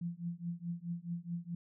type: tone with tremolo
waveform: sine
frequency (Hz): 171.7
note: F3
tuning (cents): -29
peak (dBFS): -33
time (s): 0.01-1.55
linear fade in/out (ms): 5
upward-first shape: triangle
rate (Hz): 4.7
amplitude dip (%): 100
effects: none